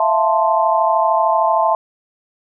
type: chord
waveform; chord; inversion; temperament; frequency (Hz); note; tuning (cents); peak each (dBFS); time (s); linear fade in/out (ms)
sine; F major seventh; third; equal with one note detuned; 659.3 / 692.4 / 880 / 1046.5; E5 / F5 / A5 / C6; 0 / -15 / 0 / 0; -17 / -22 / -16 / -18; 0-1.75; 2
effects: none